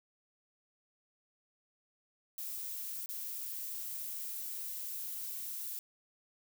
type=noise with dropouts; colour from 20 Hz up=violet; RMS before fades=-41 dBFS; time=2.38-5.79 s; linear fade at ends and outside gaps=1 ms; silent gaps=3.06-3.09 s; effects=none